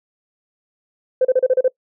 sine tone bursts, 513 Hz, C5, 34 cents flat, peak -10 dBFS, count 7, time 1.21-1.681 s, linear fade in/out 5 ms, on 39 ms, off 33 ms, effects noise-tail reverb RT60 0.1 s tail -23 dB re dry + tanh soft clip ceiling -6 dBFS

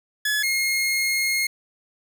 sawtooth tone pair in turn, 1705 / 2148 Hz, G#6 / C7, +45 / +45 cents, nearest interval major third, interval 400 cents, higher second, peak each -17 dBFS, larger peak neither, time 0.25-0.43 / 0.43-1.47 s, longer second, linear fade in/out 5 ms, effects none

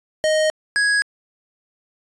square tone pair in turn, 622.3 / 1661.3 Hz, D#5 / G#6, 0 / 0 cents, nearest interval octave + perfect fourth, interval 1700 cents, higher second, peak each -16 dBFS, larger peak neither, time 0.24-0.5 / 0.76-1.02 s, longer neither, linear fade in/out 0 ms, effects resampled to 22050 Hz

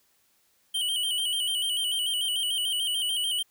square tone with vibrato, 3051 Hz, G7, 48 cents flat, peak -26 dBFS, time 0.74-3.43 s, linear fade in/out 10 ms, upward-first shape square, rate 6.8 Hz, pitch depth 58 cents each way, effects white hiss -67 dBFS RMS until 3.5 s

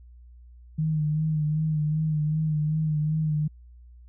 sine tone with vibrato, 154.1 Hz, D#3, 16 cents flat, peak -22 dBFS, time 0.78-3.48 s, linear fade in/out 10 ms, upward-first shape sine, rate 2.6 Hz, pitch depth 39 cents each way, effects added 60 Hz sine -46 dBFS peak until 4.08 s

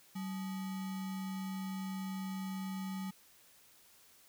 sine tone with sample-and-hold, 190.3 Hz, F#3, 49 cents sharp, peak -37 dBFS, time 0.15-3.11 s, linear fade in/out 10 ms, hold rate 1050 Hz, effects white hiss -63 dBFS RMS until 4.28 s

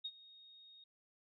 sine tone with ADSR envelope, 3729 Hz, A#7, in tune, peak -38 dBFS, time 0.04-0.84 s, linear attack 13 ms, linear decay 53 ms, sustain -19 dB, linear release 4 ms, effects none

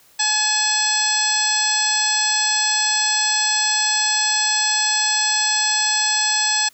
harmonic tone, 853 Hz, G#5, 46 cents sharp, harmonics 1 / 2 / 3 / 4 / 5 / 6 / 7 / 9, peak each -26 / -25 / -27 / -27 / -25 / -24 / -25 / -22 dBFS, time 0.19-6.69 s, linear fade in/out 10 ms, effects white hiss -53 dBFS RMS until 6.73 s

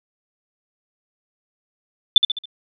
sine tone with echo, 3520 Hz, A7, in tune, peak -4 dBFS, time 2.16-2.18 s, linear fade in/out 2 ms, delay 69 ms, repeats 4, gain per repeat -7 dB, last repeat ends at 2.456 s, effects none

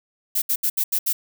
violet noise bursts at uneven times, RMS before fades -21 dBFS, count 6, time 0.35-0.42 / 0.49-0.56 / 0.63-0.7 / 0.77-0.84 / 0.92-0.99 / 1.06-1.13 s, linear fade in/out 10 ms, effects none

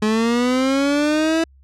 30% pulse linear sweep, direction up, 211.4 to 330 Hz, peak -13 dBFS, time 0.02-1.44 s, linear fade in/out 5 ms, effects added 67 Hz sine -47 dBFS peak until 1.63 s + low-pass 7000 Hz 12 dB/octave

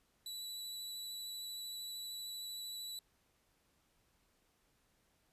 sawtooth tone with vibrato, 3946 Hz, B7, 2 cents flat, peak -40 dBFS, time 0.26-2.99 s, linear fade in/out 2 ms, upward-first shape sine, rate 13 Hz, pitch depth 11 cents each way, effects pink hiss -75 dBFS RMS until 5.32 s + resampled to 32000 Hz

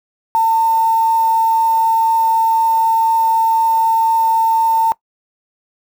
sine tone with quantisation, 901 Hz, A5, 41 cents sharp, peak -10 dBFS, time 0.35-4.92 s, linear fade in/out 0 ms, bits 5, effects noise-tail reverb RT60 0.1 s tail -21 dB re dry

